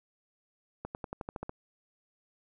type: accelerating click train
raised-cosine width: 1 ms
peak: -23 dBFS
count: 9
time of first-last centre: 0.85-1.494 s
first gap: 99 ms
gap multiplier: 0.94
effects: none